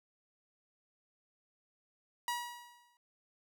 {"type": "tone with exponential decay", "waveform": "sawtooth", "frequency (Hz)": 962, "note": "B5", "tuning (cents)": -46, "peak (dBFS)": -28, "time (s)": [2.28, 2.97], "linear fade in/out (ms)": 1, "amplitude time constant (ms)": 150, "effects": []}